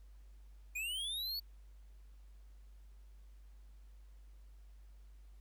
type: linear sweep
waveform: square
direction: up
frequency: 2407 to 4500 Hz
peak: -38 dBFS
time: 0.75-1.4 s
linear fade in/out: 10 ms
effects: added 50 Hz sine -54 dBFS peak until 5.4 s + pink hiss -75 dBFS RMS until 5.4 s